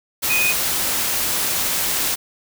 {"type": "tone in noise", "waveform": "sine", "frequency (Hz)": 2489, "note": "D#7", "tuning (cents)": 0, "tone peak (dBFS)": -17, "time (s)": [0.29, 0.53], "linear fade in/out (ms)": 20, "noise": "white", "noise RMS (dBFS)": -21, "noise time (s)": [0.22, 2.16], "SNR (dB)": 1, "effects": []}